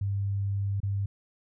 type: tone with dropouts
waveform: sine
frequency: 99.4 Hz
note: G2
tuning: 25 cents sharp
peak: -26 dBFS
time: 0.01-1.06 s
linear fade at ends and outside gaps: 5 ms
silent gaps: 0.803-0.831 s
effects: none